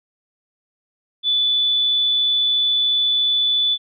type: tone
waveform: sine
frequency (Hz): 3477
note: A7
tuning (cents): -21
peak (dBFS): -15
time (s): 1.23-3.78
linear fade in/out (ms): 50
effects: none